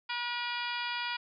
harmonic tone, 481.1 Hz, B4, 45 cents flat, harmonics 2 / 3 / 4 / 5 / 6 / 7 / 8 / 9 / 10, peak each -38 / -39 / -42 / -39 / -42 / -42 / -49 / -49 / -44 dBFS, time 0.09-1.17 s, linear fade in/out 10 ms, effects none

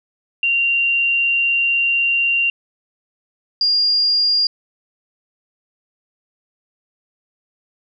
sine tone pair in turn, 2768 / 4817 Hz, F7 / D8, -16 / +43 cents, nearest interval minor seventh, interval 959 cents, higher second, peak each -14 / -13 dBFS, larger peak second, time 0.43-2.5 / 3.61-4.47 s, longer first, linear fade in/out 2 ms, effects none

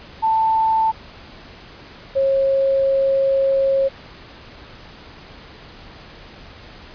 sine tone pair in turn, 887 / 542 Hz, A5 / C#5, +14 / -39 cents, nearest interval major sixth, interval 853 cents, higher first, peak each -14 dBFS, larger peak neither, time 0.22-0.92 / 2.15-3.89 s, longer second, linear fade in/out 20 ms, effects pink hiss -41 dBFS RMS until 6.94 s + resampled to 11025 Hz

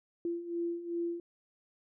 sine beating tone pair, 339.8 / 342.4 Hz, F4 / F4, -47 / -34 cents, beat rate 2.6 Hz, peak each -39 / -34 dBFS, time 0.25-1.2 s, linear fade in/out 2 ms, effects none

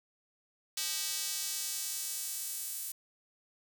square tone with high-pass filter sweep, 174.61 Hz, F3, in tune, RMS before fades -37 dBFS, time 0.77-2.92 s, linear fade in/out 5 ms, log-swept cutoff 4400 to 10000 Hz, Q 0.93, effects none

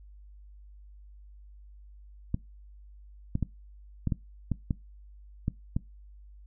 clicks, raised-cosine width 5 ms, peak -15 dBFS, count 9, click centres 2.344 / 3.354 / 3.427 / 4.073 / 4.122 / 4.517 / 4.708 / 5.481 / 5.765 s, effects noise-tail reverb RT60 0.2 s tail -20 dB re dry + added 50 Hz sine -48 dBFS peak until 6.46 s

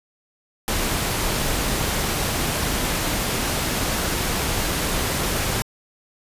pink noise, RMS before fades -23 dBFS, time 0.68-5.62 s, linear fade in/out 0 ms, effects resampled to 32000 Hz

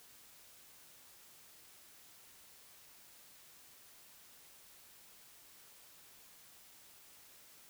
silence, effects white hiss -60 dBFS RMS until 7.69 s

